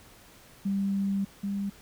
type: tone pair in turn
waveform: sine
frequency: 197.1 / 199.39 Hz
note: G3 / G3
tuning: +10 / +30 cents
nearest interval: unison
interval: 20 cents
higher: second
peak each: -25 / -28 dBFS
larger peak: first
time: 0.65-1.25 / 1.43-1.7 s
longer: first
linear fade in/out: 10 ms
effects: pink hiss -54 dBFS RMS until 1.81 s